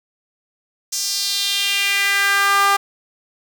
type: tone with high-pass filter sweep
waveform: sawtooth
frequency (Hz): 398.8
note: G4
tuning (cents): +30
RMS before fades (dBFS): -18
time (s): 0.92-2.77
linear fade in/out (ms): 10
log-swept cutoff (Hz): 6100 to 1000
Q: 2.9
effects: none